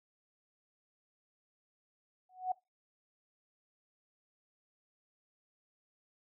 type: tone with exponential growth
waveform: sine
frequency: 740 Hz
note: F#5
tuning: in tune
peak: -27 dBFS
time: 2.29-2.52 s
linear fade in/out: 5 ms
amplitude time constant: 49 ms
effects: noise-tail reverb RT60 0.2 s tail -21 dB re dry